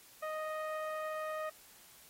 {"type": "tone with low-pass filter", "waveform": "sawtooth", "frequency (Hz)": 622.3, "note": "D#5", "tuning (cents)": 0, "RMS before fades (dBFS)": -39, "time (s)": [0.22, 1.5], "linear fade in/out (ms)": 10, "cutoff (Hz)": 1600, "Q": 1.7, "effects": ["white hiss -59 dBFS RMS until 2.09 s", "AAC 48 kbps"]}